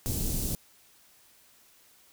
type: band-stop noise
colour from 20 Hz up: pink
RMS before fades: -30 dBFS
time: 0.06-0.55 s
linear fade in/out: 0 ms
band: 290 to 7000 Hz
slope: 12 dB/octave
effects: white hiss -60 dBFS RMS until 2.12 s